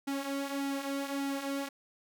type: tone with flanger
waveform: sawtooth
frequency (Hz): 277.2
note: C#4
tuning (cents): 0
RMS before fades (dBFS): -35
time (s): 0.07-1.69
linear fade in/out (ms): 10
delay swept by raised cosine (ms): 1.7 to 4.8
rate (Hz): 1.7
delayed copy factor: -0.6
effects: none